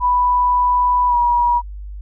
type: tone with pitch glide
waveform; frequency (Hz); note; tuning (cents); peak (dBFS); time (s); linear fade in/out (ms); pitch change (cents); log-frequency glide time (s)
sine; 987.8 to 961.9; B5 to B5; 0 to -46; -12; 0-1.62; 50; -46; 1.08-1.15
effects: added 50 Hz sine -28 dBFS peak until 2.01 s